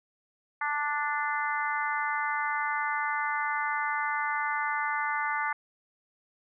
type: harmonic tone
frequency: 293.7 Hz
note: D4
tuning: in tune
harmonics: 3 / 4 / 5 / 6 / 7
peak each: -32 / -33 / -34 / -35 / -35 dBFS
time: 0.61-5.53 s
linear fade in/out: 5 ms
effects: none